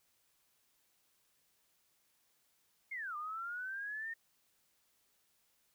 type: linear two-way sweep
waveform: sine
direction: down then up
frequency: 2189 to 1186 to 1844 Hz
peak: -39 dBFS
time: 2.91-4.14 s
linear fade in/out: 10 ms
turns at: 3.16 s
effects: white hiss -75 dBFS RMS until 5.74 s